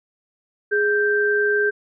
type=tone pair together; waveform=sine; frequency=415.3 / 1568 Hz; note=G#4 / G6; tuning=0 / 0 cents; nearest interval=octave + major seventh; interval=2300 cents; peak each=-19 dBFS; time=0.71-1.71 s; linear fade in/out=20 ms; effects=none